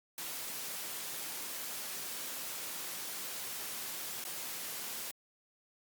white noise with dropouts, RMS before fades -41 dBFS, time 0.18-5.11 s, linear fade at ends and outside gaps 1 ms, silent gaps 4.24-4.25 s, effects high-pass 150 Hz 12 dB/octave + Opus 48 kbps

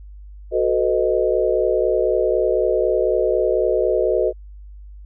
sine chord, B dominant seventh, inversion second, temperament equal with one note detuned, 370 / 440 / 504 / 622.3 Hz, F#4 / A4 / B4 / D#5, 0 / 0 / +35 / 0 cents, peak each -21 dBFS, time 0.51-4.33 s, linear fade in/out 50 ms, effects added 50 Hz sine -36 dBFS peak until 5.05 s

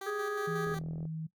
15% pulse tone with tremolo, 390 Hz, G4, 9 cents flat, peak -33 dBFS, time 0.01-0.79 s, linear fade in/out 5 ms, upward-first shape square, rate 5.5 Hz, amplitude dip 40%
harmonic tone, 415.3 Hz, G#4, in tune, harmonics 1 / 3 / 4, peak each -34 / -39 / -40 dBFS, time 0.06-0.75 s, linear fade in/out 10 ms
sine tone with pitch glide, 164.1 to 159.34 Hz, E3 to D#3, -8 to +42 cents, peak -35 dBFS, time 0.47-1.27 s, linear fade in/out 10 ms, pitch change -50 cents, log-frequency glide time 0.67-0.74 s
click train, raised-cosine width 2 ms, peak -33 dBFS, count 17, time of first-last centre 0.67-1.054 s, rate 41.7 Hz
effects noise-tail reverb RT60 0.1 s tail -18 dB re dry

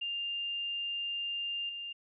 sine tone with level steps, 2800 Hz, F7, 4 cents sharp, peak -33 / -38 dBFS, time 0.01-1.93 s, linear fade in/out 10 ms, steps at 1.69 s, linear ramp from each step 2 ms, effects none

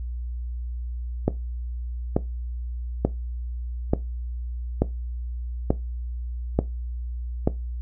click train, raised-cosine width 2 ms, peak -5 dBFS, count 8, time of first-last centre 1.28-7.475 s, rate 1.13 Hz, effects noise-tail reverb RT60 0.2 s tail -17 dB re dry + added 60 Hz sine -28 dBFS peak until 7.81 s

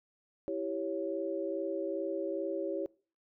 sine chord, C# diminished, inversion first, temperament equal, 329.6 / 392 / 554.4 Hz, E4 / G4 / C#5, 0 / 0 / 0 cents, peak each -37 / -37 / -36 dBFS, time 0.48-2.86 s, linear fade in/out 0 ms, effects noise-tail reverb RT60 0.4 s tail -23 dB re dry

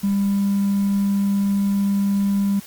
triangle tone with hard clipping, 199.3 Hz, G3, 29 cents sharp, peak -17 dBFS, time 0.03-2.6 s, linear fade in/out 10 ms, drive 4 dB, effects white hiss -42 dBFS RMS until 2.66 s + Opus 48 kbps

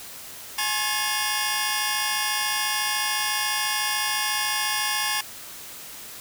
20% pulse tone cluster, 842 / 1076 / 1738 / 2820 / 4869 Hz, G#5 / C6 / A6 / F7 / D#8, +24 / +48 / -22 / +16 / -38 cents, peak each -25 dBFS, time 0.58-5.21 s, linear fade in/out 5 ms, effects white hiss -40 dBFS RMS until 6.2 s

